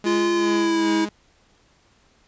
sawtooth tone with tremolo, 208.2 Hz, G#3, 5 cents sharp, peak -21 dBFS, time 0.04-1.09 s, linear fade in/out 2 ms, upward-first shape sine, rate 2.5 Hz, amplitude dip 55%
square tone with pitch glide, 344.4 to 323.2 Hz, F4 to E4, -24 to -34 cents, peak -19 dBFS, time 0.05-1.06 s, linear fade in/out 20 ms, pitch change -110 cents, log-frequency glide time 0.34-0.93 s
effects pink hiss -59 dBFS RMS until 2.27 s + resampled to 16000 Hz

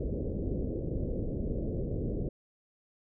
pink low-pass noise, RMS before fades -33 dBFS, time 0-2.29 s, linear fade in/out 5 ms, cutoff 540 Hz, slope 48 dB/octave, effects none

